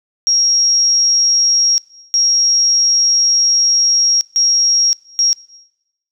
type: tone bursts at uneven times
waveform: sine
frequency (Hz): 5600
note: F8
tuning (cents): +4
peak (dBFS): -10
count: 4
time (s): 0.27-1.78 / 2.14-4.21 / 4.36-4.93 / 5.19-5.33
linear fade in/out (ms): 0
effects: noise-tail reverb RT60 1.0 s tail -21 dB re dry